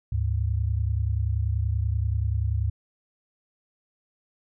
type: tone pair together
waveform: sine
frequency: 73.42 / 103.83 Hz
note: D2 / G#2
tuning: 0 / 0 cents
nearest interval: tritone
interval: 600 cents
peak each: -25 dBFS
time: 0.12-2.7 s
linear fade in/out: 5 ms
effects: none